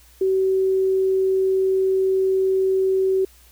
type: tone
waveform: sine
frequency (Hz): 380.7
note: F#4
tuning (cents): +49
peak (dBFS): -16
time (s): 0.21-3.25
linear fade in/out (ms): 5
effects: added 60 Hz sine -51 dBFS peak until 3.51 s + white hiss -53 dBFS RMS until 3.51 s